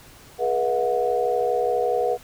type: tone cluster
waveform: sine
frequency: 417.5 / 482.5 / 657 / 729 Hz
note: G#4 / B4 / E5 / F#5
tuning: +9 / -40 / -6 / -26 cents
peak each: -27 / -22 / -29 / -25 dBFS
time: 0.38-2.18 s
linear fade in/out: 50 ms
effects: pink hiss -48 dBFS RMS until 2.23 s